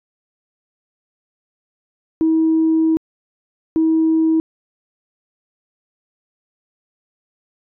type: tone bursts at uneven times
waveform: sine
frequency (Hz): 321.1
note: E4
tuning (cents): -45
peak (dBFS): -11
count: 2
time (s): 2.21-2.97 / 3.76-4.4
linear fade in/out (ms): 0
effects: tanh soft clip ceiling -8 dBFS